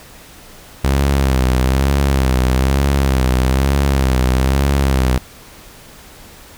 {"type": "tone with vibrato", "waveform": "sawtooth", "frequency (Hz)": 66.4, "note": "C2", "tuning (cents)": 26, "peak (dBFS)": -8, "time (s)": [0.84, 5.18], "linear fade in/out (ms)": 5, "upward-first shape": "sine", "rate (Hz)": 1.1, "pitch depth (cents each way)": 83, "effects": ["pink hiss -40 dBFS RMS until 6.57 s"]}